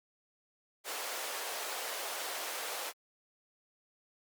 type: high-pass noise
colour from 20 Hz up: pink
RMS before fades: -39 dBFS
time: 0.84-2.93 s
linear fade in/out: 50 ms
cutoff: 470 Hz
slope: 24 dB/octave
effects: Opus 48 kbps